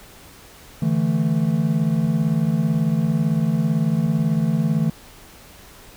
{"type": "chord", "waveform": "triangle", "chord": "D suspended second", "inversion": "none", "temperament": "equal", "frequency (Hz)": [146.83, 164.81, 220], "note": ["D3", "E3", "A3"], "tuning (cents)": [0, 0, 0], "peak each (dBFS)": [-21, -18, -20], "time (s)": [0.82, 4.9], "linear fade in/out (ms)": 5, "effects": ["pink hiss -45 dBFS RMS until 5.96 s"]}